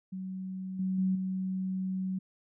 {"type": "tone with level steps", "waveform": "sine", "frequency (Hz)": 187.9, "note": "F#3", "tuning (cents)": 27, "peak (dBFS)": [-35, -28, -25, -30], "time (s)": [0.12, 2.19], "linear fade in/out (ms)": 10, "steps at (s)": [0.79, 0.98, 1.15], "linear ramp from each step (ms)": 5, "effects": []}